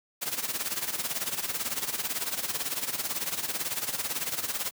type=noise with tremolo; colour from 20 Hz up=white; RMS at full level=-29 dBFS; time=0.21-4.71 s; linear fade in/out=20 ms; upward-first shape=sine; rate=18 Hz; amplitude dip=75%; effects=high-pass 100 Hz 12 dB/octave